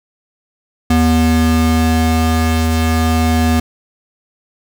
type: tone pair together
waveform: square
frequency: 80.56 / 241.4 Hz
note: E2 / B3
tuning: -39 / -39 cents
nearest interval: octave + perfect fifth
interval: 1900 cents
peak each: -14 dBFS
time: 0.9-3.6 s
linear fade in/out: 5 ms
effects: none